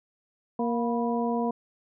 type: harmonic tone with a mistuned harmonic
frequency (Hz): 234.6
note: A#3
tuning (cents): +11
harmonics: 1 / 2 / 3 / 4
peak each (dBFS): -27 / -30 / -32 / -33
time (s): 0.59-1.51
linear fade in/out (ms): 5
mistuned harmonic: 4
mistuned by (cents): +71
effects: none